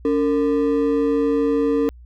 triangle ring-modulated tone, 369.7 Hz, F#4, 1 cent flat, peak -11 dBFS, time 0.05-1.89 s, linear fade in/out 0 ms, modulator 86.5 Hz, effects added 60 Hz sine -40 dBFS peak until 2.05 s

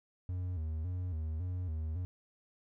triangle tone with vibrato, 84.5 Hz, E2, 43 cents sharp, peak -32 dBFS, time 0.29-2.05 s, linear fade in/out 0 ms, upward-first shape square, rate 1.8 Hz, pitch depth 120 cents each way, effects none

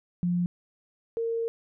sine tone pair in turn, 176.1 / 458.9 Hz, F3 / A#4, +15 / -27 cents, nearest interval octave + perfect fourth, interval 1658 cents, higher second, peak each -23 / -26 dBFS, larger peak first, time 0.23-0.46 / 1.17-1.48 s, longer second, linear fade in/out 0 ms, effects none

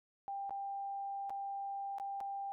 sine tone with dropouts, 793 Hz, G5, 20 cents sharp, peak -38 dBFS, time 0.28-2.52 s, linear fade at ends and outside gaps 0 ms, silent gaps 0.495-0.507 / 1.296-1.304 / 1.984-1.999 / 2.204-2.21 s, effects none

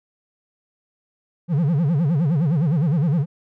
triangle tone with vibrato, 155.56 Hz, D#3, in tune, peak -14 dBFS, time 1.48-3.26 s, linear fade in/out 50 ms, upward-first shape sine, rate 9.7 Hz, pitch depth 240 cents each way, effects none

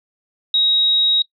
sine tone, 3800 Hz, A#7, 33 cents sharp, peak -13 dBFS, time 0.54-1.22 s, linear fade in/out 2 ms, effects noise-tail reverb RT60 0.1 s tail -20 dB re dry

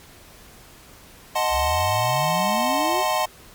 square chord, D# diminished seventh, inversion none, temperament equal, 622.3 / 740 / 880 / 1046.5 Hz, D#5 / F#5 / A5 / C6, 0 / 0 / 0 / 0 cents, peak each -26 dBFS, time 1.35-3.26 s, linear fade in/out 10 ms
sine exponential sweep, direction up, 61.74 to 392 Hz, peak -26 dBFS, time 1.5-3.04 s, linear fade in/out 50 ms
effects pink hiss -47 dBFS RMS until 3.54 s + MP3 96 kbps

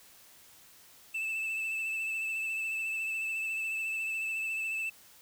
triangle tone with vibrato, 2637 Hz, E7, in tune, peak -30 dBFS, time 1.14-4.9 s, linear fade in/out 10 ms, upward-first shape triangle, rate 14 Hz, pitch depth 29 cents each way, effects white hiss -57 dBFS RMS until 5.21 s

